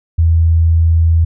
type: tone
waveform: sine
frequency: 82.3 Hz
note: E2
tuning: 2 cents flat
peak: -7 dBFS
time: 0.18-1.25 s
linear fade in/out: 10 ms
effects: none